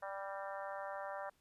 harmonic tone with a mistuned harmonic, 196 Hz, G3, in tune, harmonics 3 / 4 / 5 / 6 / 7 / 8 / 9, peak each -45 / -47 / -49 / -51 / -52 / -53 / -54 dBFS, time 0.02-1.3 s, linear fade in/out 10 ms, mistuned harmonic 9, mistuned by +41 cents, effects pink hiss -75 dBFS RMS until 1.4 s + resampled to 32000 Hz

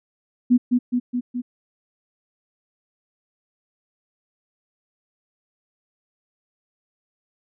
sine tone with echo, 245.9 Hz, B3, 7 cents flat, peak -11 dBFS, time 0.5-0.58 s, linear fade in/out 20 ms, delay 210 ms, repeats 4, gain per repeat -3 dB, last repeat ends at 1.42 s, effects none

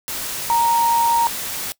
sine tone in noise, 932.3 Hz, A#5, in tune, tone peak -14 dBFS, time 0.5-1.27 s, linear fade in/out 0 ms, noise white, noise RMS -27 dBFS, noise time 0.08-1.72 s, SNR +10 dB, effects noise-tail reverb RT60 0.1 s tail -20 dB re dry

